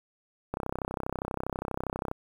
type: click train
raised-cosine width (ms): 1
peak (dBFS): -17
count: 52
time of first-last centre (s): 0.54-2.114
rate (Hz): 32.4
effects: 8-bit